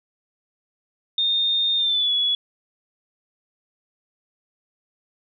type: tone with pitch glide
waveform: sine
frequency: 3653 to 3389 Hz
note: A#7 to G#7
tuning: -36 to +34 cents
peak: -18 dBFS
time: 1.18-2.35 s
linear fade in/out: 2 ms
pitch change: -130 cents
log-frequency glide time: 1.77-2.12 s
effects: none